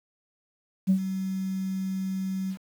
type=tone with ADSR envelope; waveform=sine; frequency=190 Hz; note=F#3; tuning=46 cents sharp; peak=-15 dBFS; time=0.87-2.58 s; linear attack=30 ms; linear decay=85 ms; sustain=-12 dB; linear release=78 ms; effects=tanh soft clip ceiling -14 dBFS + 8-bit